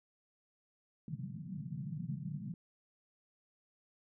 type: band-pass noise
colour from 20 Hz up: pink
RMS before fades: -42 dBFS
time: 1.08-2.54 s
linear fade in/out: 2 ms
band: 130 to 200 Hz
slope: 48 dB/octave
effects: none